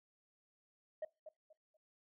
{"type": "tone with echo", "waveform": "sine", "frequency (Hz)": 622.3, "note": "D#5", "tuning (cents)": 0, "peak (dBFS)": -36, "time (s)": [1.02, 1.05], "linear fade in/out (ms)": 5, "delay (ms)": 240, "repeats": 3, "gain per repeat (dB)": -12, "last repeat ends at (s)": 1.77, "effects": ["noise-tail reverb RT60 0.2 s tail -19 dB re dry", "tanh soft clip ceiling -37 dBFS"]}